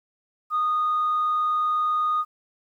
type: tone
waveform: sine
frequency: 1234 Hz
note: D#6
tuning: 15 cents flat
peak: -19 dBFS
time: 0.5-2.25 s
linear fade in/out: 50 ms
effects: tanh soft clip ceiling -17 dBFS + 10-bit